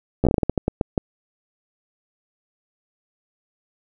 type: slowing click train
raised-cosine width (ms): 2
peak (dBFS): -5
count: 13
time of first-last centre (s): 0.24-0.978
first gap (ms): 12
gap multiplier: 1.27
effects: none